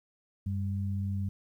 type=tone pair together; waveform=sine; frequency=95.5 / 198.88 Hz; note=G2 / G3; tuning=-45 / +25 cents; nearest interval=octave + minor second; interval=1270 cents; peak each=-30 / -36 dBFS; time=0.46-1.29 s; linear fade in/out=5 ms; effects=11-bit